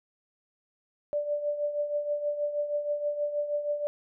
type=tone with tremolo; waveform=sine; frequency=587.3 Hz; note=D5; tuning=in tune; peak=-24 dBFS; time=1.13-3.87 s; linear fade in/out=0 ms; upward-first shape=triangle; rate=6.3 Hz; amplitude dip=70%; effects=none